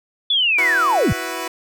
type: linear sweep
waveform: sine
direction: down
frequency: 3493 to 55.7 Hz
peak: -14 dBFS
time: 0.3-1.13 s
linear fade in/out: 5 ms
type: chord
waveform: 10% pulse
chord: E suspended second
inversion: none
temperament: equal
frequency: 329.6 / 370 / 493.9 Hz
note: E4 / F#4 / B4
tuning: 0 / 0 / 0 cents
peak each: -20 dBFS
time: 0.58-1.48 s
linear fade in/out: 5 ms
effects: none